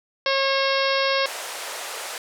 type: harmonic tone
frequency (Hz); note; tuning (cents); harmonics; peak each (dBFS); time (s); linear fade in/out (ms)
543; C#5; -36; 1 / 2 / 3 / 4 / 5 / 6 / 7 / 8 / 9 / 10; -23 / -26 / -28 / -29 / -30 / -31 / -31 / -32 / -33 / -33; 0.26-1.26; 2
type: band-pass noise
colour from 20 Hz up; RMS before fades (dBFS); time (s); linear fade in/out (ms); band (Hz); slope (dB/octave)
pink; -33; 1.26-2.18; 2; 530 to 12000; 24
effects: none